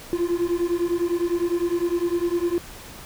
triangle beating tone pair, 341.2 / 351.1 Hz, F4 / F4, -40 / +9 cents, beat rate 9.9 Hz, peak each -21 dBFS, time 0.13-2.58 s, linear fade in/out 0 ms, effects tanh soft clip ceiling -13 dBFS + pink hiss -41 dBFS RMS until 3.05 s

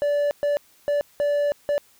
triangle tone bursts at uneven times, 580 Hz, D5, 22 cents flat, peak -17 dBFS, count 5, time 0.02-0.31 / 0.43-0.57 / 0.88-1.01 / 1.2-1.52 / 1.69-1.78 s, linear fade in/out 0 ms, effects white hiss -57 dBFS RMS until 1.99 s

